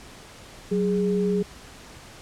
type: tone pair together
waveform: sine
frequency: 186.6 / 413.1 Hz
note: F#3 / G#4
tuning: +15 / -9 cents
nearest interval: octave + major second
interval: 1376 cents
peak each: -23 dBFS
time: 0.71-1.43 s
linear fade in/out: 10 ms
effects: pink hiss -45 dBFS RMS until 2.21 s + low-pass 9000 Hz 12 dB/octave